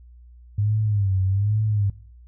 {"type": "tone with vibrato", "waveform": "sine", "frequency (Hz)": 101, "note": "G#2", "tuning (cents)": -48, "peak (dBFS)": -18, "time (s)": [0.58, 1.9], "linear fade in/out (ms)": 5, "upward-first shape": "sine", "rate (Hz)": 1.2, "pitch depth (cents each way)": 120, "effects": ["noise-tail reverb RT60 0.5 s tail -21 dB re dry", "added 60 Hz sine -44 dBFS peak until 2.27 s"]}